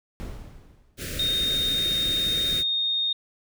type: noise with exponential decay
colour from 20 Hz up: brown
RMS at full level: -31 dBFS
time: 0.2-1.17 s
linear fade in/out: 0 ms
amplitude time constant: 210 ms
type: band-stop noise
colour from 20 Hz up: pink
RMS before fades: -33 dBFS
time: 0.97-2.64 s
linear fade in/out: 50 ms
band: 590 to 1400 Hz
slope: 48 dB/octave
type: tone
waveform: sine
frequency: 3692 Hz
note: A#7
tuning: 17 cents flat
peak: -22 dBFS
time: 1.19-3.13 s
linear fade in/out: 5 ms
effects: none